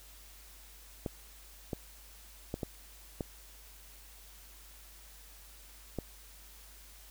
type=clicks; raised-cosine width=2 ms; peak=-21 dBFS; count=6; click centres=1.062 / 1.732 / 2.541 / 2.632 / 3.208 / 5.987 s; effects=added 50 Hz sine -55 dBFS peak until 7.1 s + white hiss -56 dBFS RMS until 7.1 s